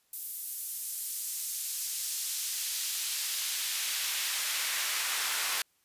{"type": "noise with high-pass filter sweep", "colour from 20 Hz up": "pink", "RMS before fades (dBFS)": -33, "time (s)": [0.13, 5.62], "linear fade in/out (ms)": 2, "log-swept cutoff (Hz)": [12000, 1300], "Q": 0.78, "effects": ["white hiss -71 dBFS RMS until 5.84 s", "resampled to 32000 Hz"]}